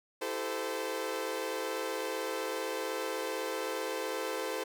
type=chord; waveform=sawtooth; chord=A minor seventh; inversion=second; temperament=equal with one note detuned; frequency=329.6 / 392 / 440 / 515.7 Hz; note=E4 / G4 / A4 / C5; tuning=0 / 0 / 0 / -25 cents; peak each=-38 / -38 / -34 / -33 dBFS; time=0.21-4.64 s; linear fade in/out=10 ms; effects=none